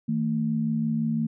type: tone pair together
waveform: sine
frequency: 159.16 / 225.1 Hz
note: D#3 / A3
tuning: +40 / +40 cents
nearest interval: tritone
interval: 600 cents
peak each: -28 / -24 dBFS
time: 0.08-1.27 s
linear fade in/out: 10 ms
effects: none